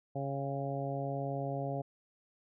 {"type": "harmonic tone with a mistuned harmonic", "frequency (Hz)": 138.59, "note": "C#3", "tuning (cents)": 0, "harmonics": [1, 2, 3, 4, 5, 6], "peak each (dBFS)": [-37, -42, -43, -40, -40, -48], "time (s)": [0.15, 1.82], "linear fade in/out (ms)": 10, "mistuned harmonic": 6, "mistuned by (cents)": -42, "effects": []}